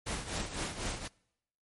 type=noise with tremolo; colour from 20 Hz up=pink; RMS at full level=-34 dBFS; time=0.06-1.08 s; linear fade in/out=10 ms; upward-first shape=triangle; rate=4 Hz; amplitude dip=75%; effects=noise-tail reverb RT60 0.8 s tail -25 dB re dry + MP3 48 kbps